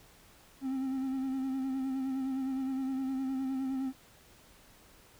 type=tone with vibrato; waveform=triangle; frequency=265 Hz; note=C4; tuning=22 cents sharp; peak=-29 dBFS; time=0.61-3.93 s; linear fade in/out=50 ms; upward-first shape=sine; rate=9.7 Hz; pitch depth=35 cents each way; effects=pink hiss -59 dBFS RMS until 5.19 s